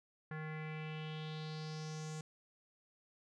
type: tone with low-pass filter sweep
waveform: square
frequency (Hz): 155.56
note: D#3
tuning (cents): 0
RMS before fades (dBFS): -44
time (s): 0.31-2.21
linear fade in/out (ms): 2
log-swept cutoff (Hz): 1700 to 7400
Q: 3.9
effects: none